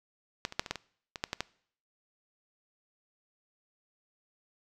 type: clicks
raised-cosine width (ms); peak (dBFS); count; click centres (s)
0.2; -13 / -24 / -9 / -22 / -13 / -20 / -20 / -12 / -14 / -13; 10; 0.451 / 0.524 / 0.595 / 0.662 / 0.71 / 0.757 / 1.158 / 1.239 / 1.331 / 1.406
effects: noise-tail reverb RT60 0.6 s tail -22 dB re dry